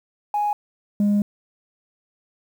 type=tone pair in turn; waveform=sine; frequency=830.6 / 205 Hz; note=G#5 / G#3; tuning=0 / -22 cents; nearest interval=2 octaves; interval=2422 cents; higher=first; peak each=-18 / -13 dBFS; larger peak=second; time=0.34-0.53 / 1-1.22 s; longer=second; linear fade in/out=2 ms; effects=tanh soft clip ceiling -15 dBFS + 8-bit